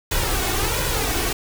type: noise with flanger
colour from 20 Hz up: pink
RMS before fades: -22 dBFS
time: 0.11-1.33 s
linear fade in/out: 5 ms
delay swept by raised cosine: 2 to 2.73 ms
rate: 1.4 Hz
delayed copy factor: +0.6
effects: none